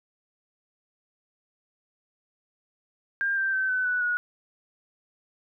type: tone with pitch steps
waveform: sine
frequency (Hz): 1600 / 1569.8 / 1540.2 / 1511.1 / 1482.5 / 1454.5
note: G6 / G6 / G6 / F#6 / F#6 / F#6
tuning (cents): +35 / +2 / -31 / +36 / +3 / -30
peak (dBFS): -23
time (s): 3.21-4.17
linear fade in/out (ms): 0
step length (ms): 160
effects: none